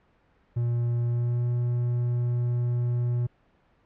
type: tone with pitch glide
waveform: triangle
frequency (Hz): 119.2 to 121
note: A#2 to B2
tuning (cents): +39 to -35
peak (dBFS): -21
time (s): 0.56-3.27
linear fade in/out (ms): 10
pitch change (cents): +26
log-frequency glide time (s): 1.07-1.47
effects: pink hiss -64 dBFS RMS until 3.85 s + low-pass 2000 Hz 12 dB/octave